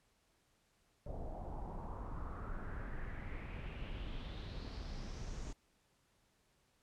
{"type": "noise with low-pass filter sweep", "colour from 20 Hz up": "brown", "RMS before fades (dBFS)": -44, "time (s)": [1.06, 5.53], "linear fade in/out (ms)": 5, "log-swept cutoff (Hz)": [630, 7000], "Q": 3.8, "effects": ["pink hiss -75 dBFS RMS until 6.82 s", "low-pass 11000 Hz 12 dB/octave"]}